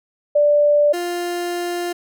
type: tone pair in turn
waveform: sine / 30% pulse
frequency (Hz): 587.3 / 350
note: D5 / F4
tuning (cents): 0 / +4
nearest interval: major sixth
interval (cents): 896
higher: first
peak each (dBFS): -11 / -19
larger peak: first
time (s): 0.35-0.93 / 0.93-1.93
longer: second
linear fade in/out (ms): 10
effects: none